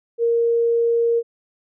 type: tone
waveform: sine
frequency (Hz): 466.2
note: A#4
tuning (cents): 0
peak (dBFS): -15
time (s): 0.18-1.23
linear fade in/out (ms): 50
effects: none